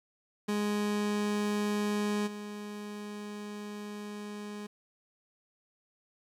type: tone with level steps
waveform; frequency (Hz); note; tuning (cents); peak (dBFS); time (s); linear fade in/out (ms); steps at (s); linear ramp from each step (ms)
30% pulse; 207.7; G#3; 0; -26 / -36; 0.48-4.67; 10; 2.26; 20
effects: low-pass 11000 Hz 12 dB/octave + 10-bit